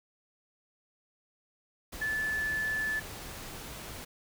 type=tone in noise; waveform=sine; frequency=1740 Hz; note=A6; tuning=20 cents flat; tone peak=-29 dBFS; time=2.01-3 s; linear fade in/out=10 ms; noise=pink; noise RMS=-43 dBFS; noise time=1.92-4.05 s; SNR=+11 dB; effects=none